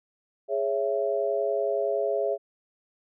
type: chord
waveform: sine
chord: C# minor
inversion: second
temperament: just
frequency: 415.8 / 554.4 / 665.2 Hz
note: G#4 / C#5 / E5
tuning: +2 / 0 / +16 cents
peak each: -28 dBFS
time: 0.48-2.38 s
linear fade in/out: 50 ms
effects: none